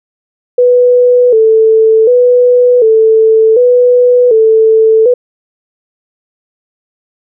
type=tone with vibrato; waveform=sine; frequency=467.1 Hz; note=A#4; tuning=3 cents sharp; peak=-3 dBFS; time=0.58-5.14 s; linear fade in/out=5 ms; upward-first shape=square; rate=0.67 Hz; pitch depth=94 cents each way; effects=none